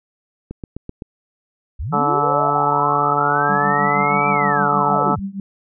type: click train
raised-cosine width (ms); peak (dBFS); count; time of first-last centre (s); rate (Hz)
3; -16; 5; 0.51-1.022; 7.82
type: linear two-way sweep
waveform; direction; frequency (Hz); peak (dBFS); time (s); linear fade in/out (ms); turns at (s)
sine; up then down; 46.11 to 2349 to 46.11; -22; 1.79-5.2; 10; 4.29
type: harmonic tone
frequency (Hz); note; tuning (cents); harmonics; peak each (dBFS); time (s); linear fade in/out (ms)
144.9; D3; -23; 1 / 2 / 3 / 4 / 5 / 6 / 7 / 8 / 9; -27 / -29 / -25 / -28 / -23 / -21 / -29 / -26 / -19; 1.92-5.16; 20
type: tone with tremolo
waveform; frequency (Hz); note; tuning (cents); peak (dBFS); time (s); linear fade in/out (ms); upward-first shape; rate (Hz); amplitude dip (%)
sine; 196; G3; 0; -20; 3.49-5.4; 2; triangle; 6.4; 95
effects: none